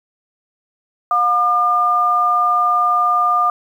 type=tone pair together; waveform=sine; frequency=716 / 1204.2 Hz; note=F5 / D6; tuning=+43 / +43 cents; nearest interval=major sixth; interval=900 cents; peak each=-19 / -13 dBFS; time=1.11-3.5 s; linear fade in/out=2 ms; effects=8-bit